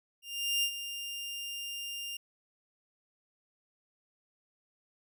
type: tone with ADSR envelope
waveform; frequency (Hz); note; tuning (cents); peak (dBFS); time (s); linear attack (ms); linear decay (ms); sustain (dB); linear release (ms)
sawtooth; 2800; F7; +4; -23; 0.22-2.17; 410; 74; -11; 5
effects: none